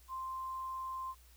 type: tone with quantisation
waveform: sine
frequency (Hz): 1046.5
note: C6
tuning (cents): 0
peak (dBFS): -38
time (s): 0.08-1.15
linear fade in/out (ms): 50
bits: 11
effects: added 60 Hz sine -59 dBFS peak until 1.36 s + white hiss -65 dBFS RMS until 1.36 s